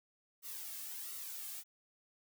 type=noise with flanger; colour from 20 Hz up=blue; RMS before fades=-45 dBFS; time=0.42-1.64 s; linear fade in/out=50 ms; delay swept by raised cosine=1.2 to 2.09 ms; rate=1.4 Hz; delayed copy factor=-0.65; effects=none